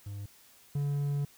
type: tone pair in turn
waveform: triangle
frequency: 101.1 / 142.98 Hz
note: G#2 / D3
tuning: -46 / -46 cents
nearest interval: tritone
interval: 600 cents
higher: second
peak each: -35 / -26 dBFS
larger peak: second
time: 0.06-0.26 / 0.75-1.25 s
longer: second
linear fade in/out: 5 ms
effects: white hiss -59 dBFS RMS until 1.37 s